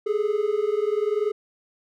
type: tone pair together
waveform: triangle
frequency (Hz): 410.2 / 430.8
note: G#4 / A4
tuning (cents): -21 / -37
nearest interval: minor second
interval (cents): 84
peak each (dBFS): -22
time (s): 0.06-1.32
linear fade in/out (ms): 10
effects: none